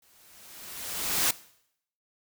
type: noise with exponential growth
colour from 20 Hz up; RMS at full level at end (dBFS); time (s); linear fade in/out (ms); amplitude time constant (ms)
white; -23; 0.02-1.31; 5; 280
effects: noise-tail reverb RT60 0.7 s tail -19 dB re dry